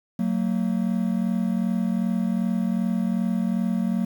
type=tone pair together; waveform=triangle; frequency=185.9 / 228.5 Hz; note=F#3 / A#3; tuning=+8 / -34 cents; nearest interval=major third; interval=358 cents; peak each=-22 dBFS; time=0.19-4.05 s; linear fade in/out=5 ms; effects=8-bit